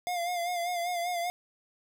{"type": "tone with vibrato", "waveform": "square", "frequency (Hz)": 701, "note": "F5", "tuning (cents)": 6, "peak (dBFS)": -30, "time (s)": [0.07, 1.3], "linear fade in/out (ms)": 0, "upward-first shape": "sine", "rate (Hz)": 5.1, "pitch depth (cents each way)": 49, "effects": []}